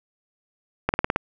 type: slowing click train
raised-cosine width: 0.5 ms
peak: -5 dBFS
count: 6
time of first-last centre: 0.89-1.161 s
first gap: 49 ms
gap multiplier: 1.05
effects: none